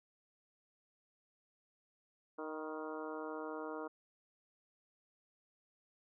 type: harmonic tone with a mistuned harmonic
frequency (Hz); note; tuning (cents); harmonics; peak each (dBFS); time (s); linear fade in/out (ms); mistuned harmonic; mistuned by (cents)
155.56; D#3; 0; 2 / 3 / 4 / 5 / 6 / 7 / 8 / 9; -46 / -45 / -49 / -53 / -51 / -52 / -52 / -53; 2.38-3.88; 10; 6; +36
effects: none